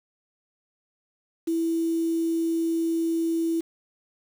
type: tone with quantisation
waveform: sine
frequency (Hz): 330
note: E4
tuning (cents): +2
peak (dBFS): -22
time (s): 1.47-3.61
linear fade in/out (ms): 10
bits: 7
effects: none